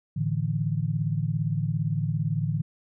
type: chord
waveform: sine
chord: A suspended fourth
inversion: none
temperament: equal with one note detuned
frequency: 110 / 147.26 / 164.81 Hz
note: A2 / D3 / E3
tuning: 0 / +5 / 0 cents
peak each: -29 / -27 / -29 dBFS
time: 0.16-2.62 s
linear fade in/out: 10 ms
effects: none